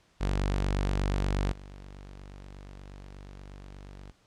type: tone with level steps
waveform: sawtooth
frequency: 48.37 Hz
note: G1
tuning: 22 cents flat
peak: -22 / -40 dBFS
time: 0.2-4.12 s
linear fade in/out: 20 ms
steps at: 1.51 s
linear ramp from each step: 20 ms
effects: pink hiss -65 dBFS RMS until 4.26 s + low-pass 7000 Hz 12 dB/octave